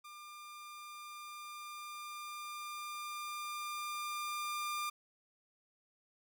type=tone with level ramp; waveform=sawtooth; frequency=1198 Hz; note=D6; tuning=34 cents sharp; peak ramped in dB=-46 to -32 dBFS; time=0.04-4.9 s; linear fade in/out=10 ms; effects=none